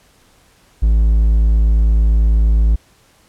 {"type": "tone", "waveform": "triangle", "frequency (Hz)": 54.4, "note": "A1", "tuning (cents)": -19, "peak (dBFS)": -7, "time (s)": [0.82, 2.76], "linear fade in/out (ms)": 10, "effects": ["pink hiss -52 dBFS RMS until 3.28 s", "low-pass 12000 Hz 12 dB/octave"]}